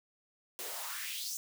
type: noise with high-pass filter sweep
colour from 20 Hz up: white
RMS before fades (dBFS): -40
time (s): 0.59-1.37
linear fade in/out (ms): 0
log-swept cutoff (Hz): 340 to 6800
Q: 3
effects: none